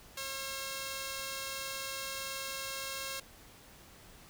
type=tone pair together; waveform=5% pulse; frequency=540 / 1360.7 Hz; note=C#5 / F6; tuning=-45 / -45 cents; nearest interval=octave + major third; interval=1600 cents; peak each=-27 / -32 dBFS; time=0.17-3.2 s; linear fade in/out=5 ms; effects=pink hiss -56 dBFS RMS until 4.29 s